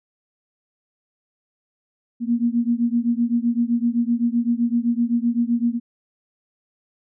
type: beating tone pair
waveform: sine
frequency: 233.1 / 240.9 Hz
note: A#3 / B3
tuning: 0 / -43 cents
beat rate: 7.8 Hz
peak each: -20 / -21 dBFS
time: 2.2-5.8 s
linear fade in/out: 50 ms
effects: none